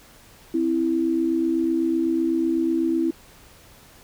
sine tone pair together, 261.6 / 329.6 Hz, C4 / E4, 0 / 0 cents, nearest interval major third, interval 400 cents, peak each -25 / -20 dBFS, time 0.54-3.11 s, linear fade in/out 5 ms, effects pink hiss -50 dBFS RMS until 4.03 s

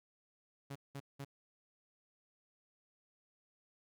sawtooth tone bursts, 139.4 Hz, C#3, 10 cents sharp, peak -39 dBFS, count 3, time 0.7-1.248 s, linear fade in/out 10 ms, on 56 ms, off 190 ms, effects none

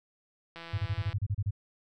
click train, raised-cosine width 0.3 ms, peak -28 dBFS, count 96, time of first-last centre 0.56-1.129 s, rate 167 Hz
sine tone bursts, 101.1 Hz, G#2, 46 cents flat, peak -26 dBFS, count 10, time 0.73-1.509 s, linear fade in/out 10 ms, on 50 ms, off 31 ms
effects none

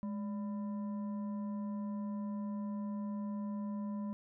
sine tone with frequency modulation, 207.7 Hz, G#3, in tune, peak -36 dBFS, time 0.03-4.13 s, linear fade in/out 0 ms, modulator 790 Hz, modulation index 0.33, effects none

